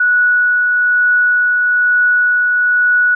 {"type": "tone with tremolo", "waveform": "sine", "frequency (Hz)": 1469, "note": "F#6", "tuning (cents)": -13, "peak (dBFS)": -8, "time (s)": [0, 3.15], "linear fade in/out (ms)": 5, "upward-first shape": "triangle", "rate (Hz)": 1.1, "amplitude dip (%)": 25, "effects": []}